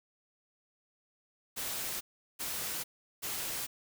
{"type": "noise bursts", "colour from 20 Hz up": "white", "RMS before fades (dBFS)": -37, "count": 3, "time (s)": [1.56, 3.67], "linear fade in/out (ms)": 20, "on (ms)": 450, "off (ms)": 380, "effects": []}